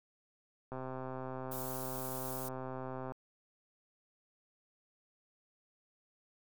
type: click train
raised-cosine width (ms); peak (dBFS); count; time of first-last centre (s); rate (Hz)
1; -28; 313; 0.72-3.12; 130
type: noise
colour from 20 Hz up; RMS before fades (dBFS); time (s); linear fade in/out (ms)
violet; -43; 1.51-2.49; 10
effects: MP3 96 kbps